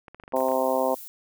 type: clicks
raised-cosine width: 0.5 ms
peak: -28 dBFS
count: 10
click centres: 0.082 / 0.146 / 0.199 / 0.237 / 0.279 / 0.323 / 0.367 / 0.405 / 0.486 / 0.518 s
type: harmonic tone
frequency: 130.81 Hz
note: C3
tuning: in tune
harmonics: 2 / 3 / 4 / 5 / 6 / 7 / 8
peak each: -31 / -32 / -25 / -27 / -31 / -29 / -34 dBFS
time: 0.33-0.95 s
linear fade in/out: 10 ms
type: noise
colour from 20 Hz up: violet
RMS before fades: -41 dBFS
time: 0.36-1.08 s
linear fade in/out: 0 ms
effects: none